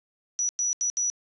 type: tone bursts at uneven times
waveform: sine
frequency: 5880 Hz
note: F#8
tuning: 12 cents flat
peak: -23 dBFS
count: 4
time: 0.39-0.49 / 0.59-0.73 / 0.81-0.9 / 0.97-1.1 s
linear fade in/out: 0 ms
effects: resampled to 16000 Hz + 10-bit